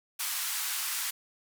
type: band-pass noise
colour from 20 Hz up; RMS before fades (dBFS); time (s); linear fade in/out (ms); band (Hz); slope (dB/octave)
white; -33; 0.19-1.11; 10; 950 to 16000; 24
effects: none